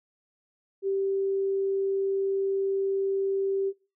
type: tone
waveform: sine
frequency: 390.2 Hz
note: G4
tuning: 8 cents flat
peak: -24 dBFS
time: 0.82-3.73 s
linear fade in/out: 50 ms
effects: noise-tail reverb RT60 0.3 s tail -19 dB re dry